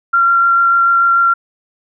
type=tone with vibrato; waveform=sine; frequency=1375 Hz; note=F6; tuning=27 cents flat; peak=-8 dBFS; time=0.13-1.34 s; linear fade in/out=10 ms; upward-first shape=sine; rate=6.8 Hz; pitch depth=8 cents each way; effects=none